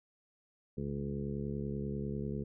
harmonic tone with a mistuned harmonic, 70.2 Hz, C#2, 22 cents sharp, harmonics 1 / 2 / 3 / 4 / 5 / 6 / 7, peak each -44 / -39 / -39 / -52 / -45 / -43 / -50 dBFS, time 0.77-2.44 s, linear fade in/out 10 ms, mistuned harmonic 1, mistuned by -33 cents, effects none

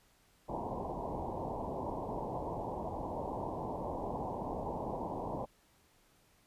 white low-pass noise, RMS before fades -39 dBFS, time 0.48-5.46 s, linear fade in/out 20 ms, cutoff 1000 Hz, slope 96 dB/octave, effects pink hiss -68 dBFS RMS until 6.46 s + resampled to 32000 Hz

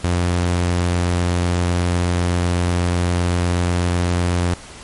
sawtooth tone, 88 Hz, F2, 14 cents sharp, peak -12 dBFS, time 0.04-4.54 s, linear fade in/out 0 ms, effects pink hiss -38 dBFS RMS until 4.83 s + MP3 48 kbps

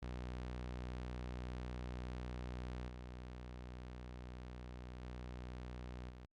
sawtooth tone with level steps, 61.74 Hz, B1, in tune, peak -39 / -44 / -42 / -48 dBFS, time 0.02-6.26 s, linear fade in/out 10 ms, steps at 2.88 / 5.03 / 6.1 s, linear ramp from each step 2 ms, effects low-pass 5000 Hz 12 dB/octave + Opus 48 kbps

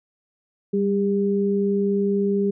sine tone pair together, 197.51 / 401.7 Hz, G3 / G4, +13 / +42 cents, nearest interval octave, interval 1229 cents, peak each -21 dBFS, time 0.73-2.51 s, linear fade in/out 10 ms, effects none

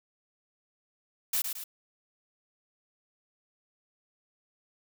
blue noise with echo, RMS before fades -28 dBFS, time 1.33-1.42 s, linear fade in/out 5 ms, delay 110 ms, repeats 2, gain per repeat -6 dB, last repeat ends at 1.64 s, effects none

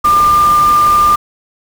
sine tone in noise, 1198 Hz, D6, 34 cents sharp, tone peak -6 dBFS, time 0.04-1.16 s, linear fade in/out 10 ms, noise pink, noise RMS -23 dBFS, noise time 0.04-1.16 s, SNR +14 dB, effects none

